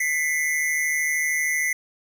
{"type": "tone pair together", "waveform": "square", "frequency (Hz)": [2000, 2153], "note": ["B6", "C7"], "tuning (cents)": [21, 49], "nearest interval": "minor second", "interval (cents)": 128, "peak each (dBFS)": [-23, -28], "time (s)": [0, 1.73], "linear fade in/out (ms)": 5, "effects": []}